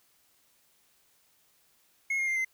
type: tone with pitch steps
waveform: triangle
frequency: 2168 / 2134 / 2101 / 2069 Hz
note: C#7 / C7 / C7 / C7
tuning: -39 / +34 / +7 / -20 cents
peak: -25 dBFS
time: 2.1-2.448 s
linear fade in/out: 5 ms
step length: 87 ms
effects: white hiss -67 dBFS RMS until 2.53 s